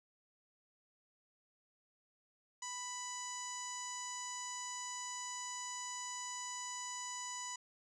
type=tone with low-pass filter; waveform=sawtooth; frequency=990 Hz; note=B5; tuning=4 cents sharp; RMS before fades=-44 dBFS; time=2.62-7.56 s; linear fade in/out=5 ms; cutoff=6900 Hz; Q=7.9; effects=none